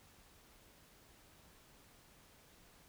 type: silence
effects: pink hiss -64 dBFS RMS until 2.88 s